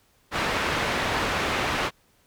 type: low-pass noise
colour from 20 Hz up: white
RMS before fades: -26 dBFS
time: 0.31-1.91 s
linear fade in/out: 50 ms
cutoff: 2100 Hz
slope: 12 dB/octave
effects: pink hiss -63 dBFS RMS until 2.26 s